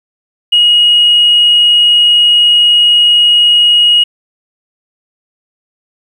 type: tone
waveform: sine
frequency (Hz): 2889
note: F#7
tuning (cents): -42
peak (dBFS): -3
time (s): 0.52-4.04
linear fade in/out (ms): 10
effects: tanh soft clip ceiling 0 dBFS + 7-bit